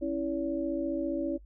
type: tone cluster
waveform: sine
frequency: 273.3 / 328.2 / 569 Hz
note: C#4 / E4 / C#5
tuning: -24 / -8 / +45 cents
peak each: -33 / -31 / -34 dBFS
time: 0.01-1.38 s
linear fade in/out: 20 ms
effects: noise-tail reverb RT60 0.1 s tail -17 dB re dry + added 50 Hz sine -49 dBFS peak until 1.45 s